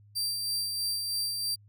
sawtooth tone with tremolo, 4699 Hz, D8, in tune, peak -25 dBFS, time 0.15-1.56 s, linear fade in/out 20 ms, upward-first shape sine, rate 3.1 Hz, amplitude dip 35%, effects added 103 Hz sine -54 dBFS peak until 1.68 s

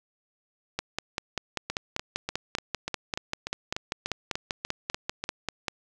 two click trains, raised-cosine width 0.2 ms, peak -11 / -13 dBFS, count 26 / 13, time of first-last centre 0.79-5.682 / 1.7-5.24 s, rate 5.11 / 3.39 Hz, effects none

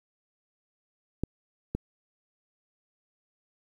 clicks, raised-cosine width 3 ms, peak -15 / -16 dBFS, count 2, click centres 1.236 / 1.75 s, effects 9-bit

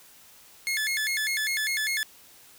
sawtooth tone with vibrato, 1932 Hz, B6, 39 cents flat, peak -22 dBFS, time 0.67-2.03 s, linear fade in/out 0 ms, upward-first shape square, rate 5 Hz, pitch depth 190 cents each way, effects white hiss -53 dBFS RMS until 2.58 s

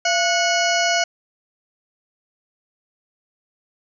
harmonic tone with a mistuned harmonic, 733 Hz, F#5, 16 cents flat, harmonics 1 / 2 / 3 / 4 / 6 / 7 / 8 / 9, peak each -20 / -23 / -25 / -26 / -28 / -28 / -29 / -30 dBFS, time 0.05-1.04 s, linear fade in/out 5 ms, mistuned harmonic 1, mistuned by -120 cents, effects none

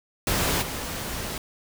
pink noise with level steps, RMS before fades -24 / -32 dBFS, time 0.27-1.38 s, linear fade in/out 2 ms, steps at 0.61 s, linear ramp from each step 20 ms, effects none

